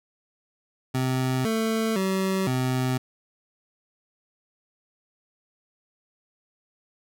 25% pulse tone with pitch steps, 129.5 / 222.5 / 190.7 / 128.5 Hz, C3 / A3 / G3 / C3, -17 / +20 / -47 / -31 cents, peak -19 dBFS, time 0.94-2.98 s, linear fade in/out 10 ms, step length 510 ms, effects none

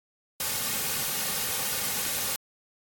white noise with comb filter, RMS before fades -29 dBFS, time 0.4-2.36 s, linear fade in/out 2 ms, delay 3 ms, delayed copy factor -0.55, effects AAC 64 kbps

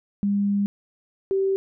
sine tone pair in turn, 201.6 / 387.2 Hz, G3 / G4, +49 / -21 cents, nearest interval major seventh, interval 1130 cents, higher second, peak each -19 dBFS, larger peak neither, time 0.23-0.66 / 1.31-1.56 s, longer first, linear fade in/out 0 ms, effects none

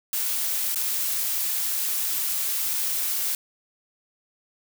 blue noise with dropouts, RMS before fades -26 dBFS, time 0.13-3.35 s, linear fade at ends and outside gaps 1 ms, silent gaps 0.746-0.758 s, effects none

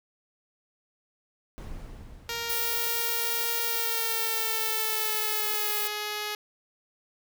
brown noise with exponential decay, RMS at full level -37 dBFS, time 1.58-4.07 s, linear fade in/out 0 ms, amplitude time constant 540 ms
5% pulse tone with pitch glide, 466.2 to 420.2 Hz, A#4 to G#4, 0 to +20 cents, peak -19 dBFS, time 2.29-6.35 s, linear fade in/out 2 ms, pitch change -180 cents, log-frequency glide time 3.64-5.74 s
violet noise, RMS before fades -30 dBFS, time 2.49-5.88 s, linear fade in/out 10 ms
effects none

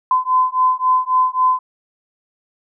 sine beating tone pair, 1019 / 1022.7 Hz, C6 / C6, -46 / -40 cents, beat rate 3.7 Hz, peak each -16 dBFS, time 0.11-1.59 s, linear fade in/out 2 ms, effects none

